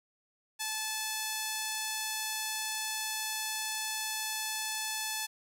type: tone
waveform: 5% pulse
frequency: 869 Hz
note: A5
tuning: 22 cents flat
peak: -21 dBFS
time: 0.59-5.27 s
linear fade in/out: 20 ms
effects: none